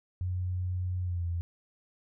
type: tone with pitch glide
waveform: sine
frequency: 90.9 to 85.8 Hz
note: F#2 to F2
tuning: -30 to -30 cents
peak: -29 dBFS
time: 0.21-1.41 s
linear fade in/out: 0 ms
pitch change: -100 cents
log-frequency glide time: 1.02-1.25 s
effects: none